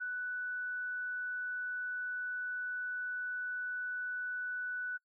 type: tone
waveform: sine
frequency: 1486 Hz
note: F#6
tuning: 7 cents sharp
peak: -35 dBFS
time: 0-4.98 s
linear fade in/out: 20 ms
effects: noise-tail reverb RT60 0.1 s tail -24 dB re dry